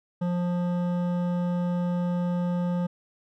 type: tone with hard clipping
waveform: triangle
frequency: 176.4 Hz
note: F3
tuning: 18 cents sharp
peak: -26 dBFS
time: 0.21-2.87 s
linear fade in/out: 10 ms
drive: 16 dB
effects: none